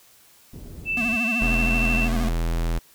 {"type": "low-pass noise", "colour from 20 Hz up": "pink", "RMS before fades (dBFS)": -39, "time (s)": [0.53, 1.17], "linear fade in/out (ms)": 5, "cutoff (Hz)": 310, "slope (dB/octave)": 12}
{"type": "tone with pitch glide", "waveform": "sine", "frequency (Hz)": [2650, 2682], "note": ["E7", "E7"], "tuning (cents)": [9, 29], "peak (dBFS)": -22, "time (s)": [0.85, 2.09], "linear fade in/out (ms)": 50, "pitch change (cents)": 20, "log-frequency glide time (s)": [1.03, 1.58]}
{"type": "tone with vibrato", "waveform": "square", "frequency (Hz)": 230.9, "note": "A#3", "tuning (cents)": -16, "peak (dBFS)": -26, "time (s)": [0.97, 2.29], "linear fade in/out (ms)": 2, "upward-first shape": "sine", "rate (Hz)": 13, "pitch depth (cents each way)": 110}
{"type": "tone", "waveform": "square", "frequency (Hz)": 41.74, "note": "E1", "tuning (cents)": 22, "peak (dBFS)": -22, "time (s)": [1.41, 2.79], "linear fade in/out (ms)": 10}
{"effects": ["white hiss -54 dBFS RMS until 2.94 s"]}